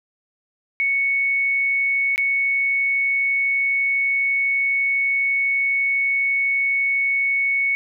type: tone with dropouts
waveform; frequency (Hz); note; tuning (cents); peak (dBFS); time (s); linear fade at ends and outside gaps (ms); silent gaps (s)
sine; 2217; C#7; 0; -17; 0.8-7.75; 0; 2.16-2.179
effects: none